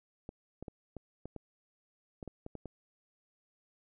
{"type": "clicks", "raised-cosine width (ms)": 2, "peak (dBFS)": -29, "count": 11, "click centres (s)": [0.291, 0.626, 0.682, 0.967, 1.256, 1.363, 2.228, 2.277, 2.464, 2.553, 2.657], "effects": []}